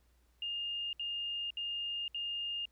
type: tone bursts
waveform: sine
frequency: 2824 Hz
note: F7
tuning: 19 cents sharp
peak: -35 dBFS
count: 4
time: 0.42-2.655 s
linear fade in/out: 2 ms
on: 510 ms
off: 65 ms
effects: added 60 Hz sine -67 dBFS peak until 2.71 s + pink hiss -75 dBFS RMS until 2.71 s